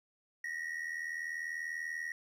triangle ring-modulated tone, 1892 Hz, A#6, 25 cents sharp, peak -32 dBFS, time 0.44-2.12 s, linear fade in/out 2 ms, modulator 40.1 Hz, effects none

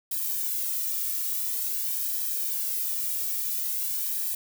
violet noise with flanger, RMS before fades -29 dBFS, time 0.11-4.35 s, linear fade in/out 5 ms, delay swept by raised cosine 1.4 to 1.97 ms, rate 0.48 Hz, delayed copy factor -0.8, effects none

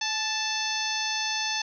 harmonic tone with a mistuned harmonic, 880 Hz, A5, in tune, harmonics 1 / 2 / 3 / 4 / 5 / 6 / 7, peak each -34 / -34 / -34 / -34 / -34 / -34 / -34 dBFS, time 0.01-1.62 s, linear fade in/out 5 ms, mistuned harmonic 1, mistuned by -40 cents, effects none

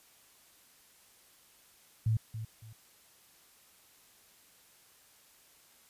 sine tone with echo, 110.8 Hz, A2, 13 cents sharp, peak -25 dBFS, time 2.06-2.17 s, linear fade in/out 5 ms, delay 280 ms, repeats 2, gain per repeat -11 dB, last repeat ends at 2.73 s, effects white hiss -62 dBFS RMS until 5.89 s + resampled to 32000 Hz

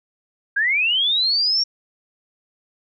sine linear sweep, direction up, 1568 to 5588 Hz, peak -16 dBFS, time 0.56-1.64 s, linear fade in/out 10 ms, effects none

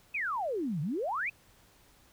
sine exponential two-way sweep, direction down then up, 2637 to 138.59 to 2637 Hz, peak -30 dBFS, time 0.14-1.3 s, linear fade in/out 10 ms, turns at 0.81 s, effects pink hiss -62 dBFS RMS until 2.12 s

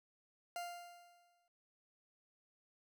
40% pulse tone with exponential decay, 698.5 Hz, F5, in tune, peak -39 dBFS, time 0.56-1.48 s, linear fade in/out 1 ms, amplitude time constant 200 ms, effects none

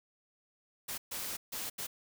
white noise bursts at uneven times, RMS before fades -39 dBFS, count 4, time 0.88-0.98 / 1.11-1.37 / 1.52-1.7 / 1.78-1.87 s, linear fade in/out 10 ms, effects none

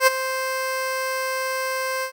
15% pulse tone with ADSR envelope, 523.3 Hz, C5, in tune, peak -4 dBFS, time 0-2.12 s, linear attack 70 ms, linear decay 19 ms, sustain -13 dB, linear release 87 ms, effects none

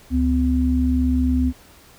sine tone pair together, 70.82 / 253.9 Hz, C#2 / B3, +38 / +48 cents, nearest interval octave + minor seventh, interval 2210 cents, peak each -19 / -18 dBFS, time 0.1-1.53 s, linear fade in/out 50 ms, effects pink hiss -49 dBFS RMS until 1.98 s

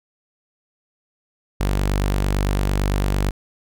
sawtooth tone, 48.89 Hz, G1, 4 cents flat, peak -14 dBFS, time 1.6-3.31 s, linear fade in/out 10 ms, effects none

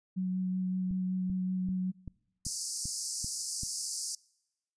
sine tone with vibrato, 185 Hz, F#3, in tune, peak -29 dBFS, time 0.16-1.92 s, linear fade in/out 20 ms, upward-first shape sine, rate 5.3 Hz, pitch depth 10 cents each way
click train, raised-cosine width 5 ms, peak -28 dBFS, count 8, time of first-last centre 0.91-3.634 s, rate 2.57 Hz
pink high-pass noise, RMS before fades -34 dBFS, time 2.45-4.15 s, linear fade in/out 2 ms, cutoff 4700 Hz, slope 96 dB/octave
effects noise-tail reverb RT60 0.9 s tail -25 dB re dry + resampled to 22050 Hz

